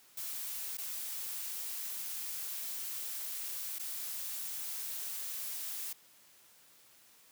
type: noise with dropouts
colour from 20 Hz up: blue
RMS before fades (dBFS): -40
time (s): 0.17-5.93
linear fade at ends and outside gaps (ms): 5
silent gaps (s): 0.772-0.782 / 3.786-3.795
effects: white hiss -62 dBFS RMS until 7.31 s + high-pass 100 Hz 12 dB/octave